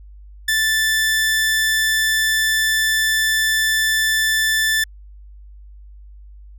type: tone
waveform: sawtooth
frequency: 1760 Hz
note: A6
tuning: in tune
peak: -12 dBFS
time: 0.48-4.84 s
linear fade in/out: 5 ms
effects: added 50 Hz sine -38 dBFS peak until 6.58 s